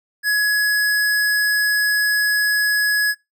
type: tone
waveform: square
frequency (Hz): 1683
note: G#6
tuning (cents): +23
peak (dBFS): -16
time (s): 0.23-3.15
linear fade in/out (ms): 50
effects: noise-tail reverb RT60 0.2 s tail -24 dB re dry